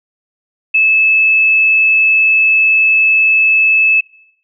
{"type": "tone", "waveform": "sine", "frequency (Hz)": 2609, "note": "E7", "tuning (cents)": -18, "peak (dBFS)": -7, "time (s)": [0.74, 4.01], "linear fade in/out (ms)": 10, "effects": ["noise-tail reverb RT60 0.7 s tail -21 dB re dry"]}